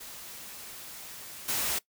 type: noise with level steps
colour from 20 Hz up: white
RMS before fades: -44 / -30 dBFS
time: 0-1.79 s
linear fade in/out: 10 ms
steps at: 1.48 s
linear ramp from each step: 10 ms
effects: noise-tail reverb RT60 0.1 s tail -20 dB re dry